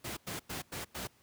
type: noise bursts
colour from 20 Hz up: pink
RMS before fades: -39 dBFS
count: 5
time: 0.04-1.074 s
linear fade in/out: 10 ms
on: 130 ms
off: 96 ms
effects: pink hiss -66 dBFS RMS until 1.22 s + high-pass 80 Hz 12 dB/octave